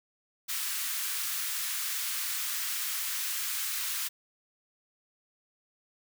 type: high-pass noise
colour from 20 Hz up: white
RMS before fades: -33 dBFS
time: 0.48-4.09 s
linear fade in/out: 20 ms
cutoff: 1200 Hz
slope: 24 dB/octave
effects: none